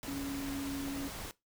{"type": "tone in noise", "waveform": "sine", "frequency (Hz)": 277.2, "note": "C#4", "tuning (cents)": 0, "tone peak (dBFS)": -36, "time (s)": [0.08, 1.08], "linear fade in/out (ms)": 0, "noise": "pink", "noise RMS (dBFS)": -43, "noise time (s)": [0.03, 1.31], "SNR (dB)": 4, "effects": ["noise-tail reverb RT60 0.2 s tail -20 dB re dry"]}